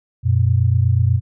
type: tone pair together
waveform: sine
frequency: 92.3 / 120.55 Hz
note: F#2 / B2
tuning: -4 / -41 cents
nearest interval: perfect fourth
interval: 463 cents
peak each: -15 dBFS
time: 0.23-1.21 s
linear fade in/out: 50 ms
effects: none